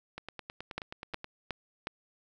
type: two click trains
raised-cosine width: 0.3 ms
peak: -24 / -18 dBFS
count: 11 / 4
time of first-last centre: 0.18-1.244 / 0.78-1.871 s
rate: 9.4 / 2.75 Hz
effects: none